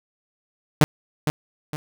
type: tone with echo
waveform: sawtooth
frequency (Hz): 151.4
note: D#3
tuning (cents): -47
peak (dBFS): -7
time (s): 0.81-0.84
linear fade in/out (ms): 0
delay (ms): 460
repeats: 2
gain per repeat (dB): -8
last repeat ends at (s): 1.76
effects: none

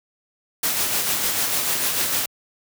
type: noise with tremolo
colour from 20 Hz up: white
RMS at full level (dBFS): -21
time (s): 0.63-2.26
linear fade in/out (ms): 5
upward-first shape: sine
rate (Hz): 6.7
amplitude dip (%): 35
effects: high-pass 80 Hz 12 dB/octave

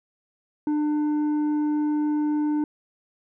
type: tone with tanh clipping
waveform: sine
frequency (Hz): 299.4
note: D4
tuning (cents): +33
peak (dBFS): -22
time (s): 0.67-2.64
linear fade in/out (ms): 2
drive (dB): 6
effects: none

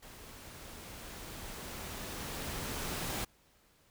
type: noise with level ramp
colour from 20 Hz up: pink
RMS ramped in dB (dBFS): -52 to -36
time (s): 0.02-3.25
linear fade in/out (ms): 10
effects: pink hiss -67 dBFS RMS until 3.9 s

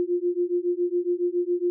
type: beating tone pair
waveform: sine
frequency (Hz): 349.2 / 356.4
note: F4 / F4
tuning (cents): 0 / +35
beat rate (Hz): 7.2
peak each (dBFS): -25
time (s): 0-1.7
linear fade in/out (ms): 0
effects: none

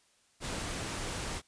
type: noise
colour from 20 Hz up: pink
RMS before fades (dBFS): -37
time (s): 0.4-1.42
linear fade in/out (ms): 50
effects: white hiss -68 dBFS RMS until 1.47 s + resampled to 22050 Hz

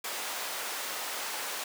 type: high-pass noise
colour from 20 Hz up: pink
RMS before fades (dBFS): -36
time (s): 0.04-1.64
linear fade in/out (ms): 5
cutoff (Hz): 690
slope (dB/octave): 12
effects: none

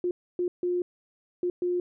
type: tone bursts at uneven times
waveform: sine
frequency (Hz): 355.7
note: F4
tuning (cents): +32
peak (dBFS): -24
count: 5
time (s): 0.04-0.11 / 0.39-0.48 / 0.63-0.82 / 1.43-1.5 / 1.62-1.8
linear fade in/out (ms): 2
effects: none

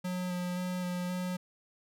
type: tone with vibrato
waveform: square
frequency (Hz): 180.2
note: F#3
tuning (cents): -45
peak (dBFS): -33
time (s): 0.04-1.37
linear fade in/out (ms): 10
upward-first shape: square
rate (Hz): 1.9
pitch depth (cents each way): 12
effects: none

